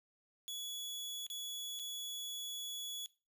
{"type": "tone with dropouts", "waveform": "sawtooth", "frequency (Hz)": 3390, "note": "G#7", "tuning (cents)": 35, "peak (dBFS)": -38, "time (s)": [0.48, 3.06], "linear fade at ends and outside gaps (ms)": 0, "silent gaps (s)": [[1.266, 1.301], [1.791, 1.796]], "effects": ["noise-tail reverb RT60 0.3 s tail -18 dB re dry"]}